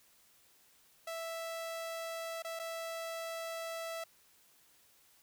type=tone with dropouts; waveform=sawtooth; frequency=659.3 Hz; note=E5; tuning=in tune; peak=-35 dBFS; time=1.07-4.04 s; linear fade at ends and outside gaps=5 ms; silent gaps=2.423-2.446 / 2.592-2.596 s; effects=white hiss -66 dBFS RMS until 5.22 s